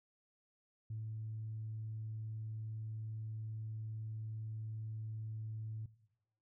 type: tone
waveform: sine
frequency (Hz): 109.7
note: A2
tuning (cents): -5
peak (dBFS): -39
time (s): 0.9-5.86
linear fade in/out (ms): 5
effects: noise-tail reverb RT60 0.9 s tail -19 dB re dry + tanh soft clip ceiling -35 dBFS